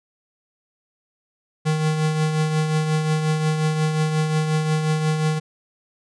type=tone with tremolo; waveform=square; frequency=155.56 Hz; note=D#3; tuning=in tune; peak=-17 dBFS; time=1.65-5.4 s; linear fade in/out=20 ms; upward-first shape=triangle; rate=5.6 Hz; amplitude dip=50%; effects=resampled to 22050 Hz